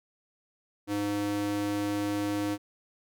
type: tone with high-pass filter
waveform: square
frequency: 102.5 Hz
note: G#2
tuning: 22 cents flat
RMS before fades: -30 dBFS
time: 0.87-2.58 s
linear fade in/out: 50 ms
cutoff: 240 Hz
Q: 3.8
effects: none